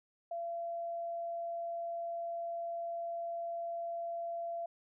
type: tone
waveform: sine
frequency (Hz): 680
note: F5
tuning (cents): -46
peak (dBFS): -36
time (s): 0.31-4.66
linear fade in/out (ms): 5
effects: none